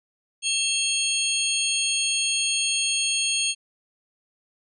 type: tone cluster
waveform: sine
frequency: 2686 / 3232 / 4351 / 6540 / 8850 Hz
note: E7 / G#7 / C#8 / G#8 / C#9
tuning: +32 / -48 / -33 / -28 / -4 cents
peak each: -28 dBFS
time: 0.42-3.55 s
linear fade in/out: 50 ms
effects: none